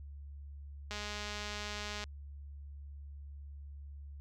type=click train; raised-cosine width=0.2 ms; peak=-24 dBFS; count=236; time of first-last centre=0.91-2.04 s; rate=208 Hz; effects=added 71 Hz sine -45 dBFS peak until 4.2 s